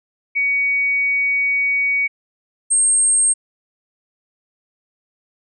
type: tone pair in turn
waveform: sine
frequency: 2250 / 8495 Hz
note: C#7 / C9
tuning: +25 / +25 cents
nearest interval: octave + major seventh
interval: 2300 cents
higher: second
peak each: -15 / -12 dBFS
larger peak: second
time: 0.35-2.08 / 2.7-3.34 s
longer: first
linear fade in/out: 20 ms
effects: none